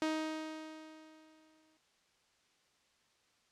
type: tone with exponential decay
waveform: sawtooth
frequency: 313.7 Hz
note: D#4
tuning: 14 cents sharp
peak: -27 dBFS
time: 0.02-1.77 s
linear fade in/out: 1 ms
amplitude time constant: 380 ms
effects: white hiss -72 dBFS RMS until 3.51 s + low-pass 6000 Hz 12 dB/octave